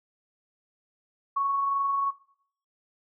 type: tone with amplitude modulation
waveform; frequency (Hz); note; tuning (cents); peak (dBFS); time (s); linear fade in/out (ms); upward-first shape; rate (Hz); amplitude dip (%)
sine; 1109; C#6; 0; -22; 1.36-2.11; 10; sine; 22.7; 25
effects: noise-tail reverb RT60 0.6 s tail -18 dB re dry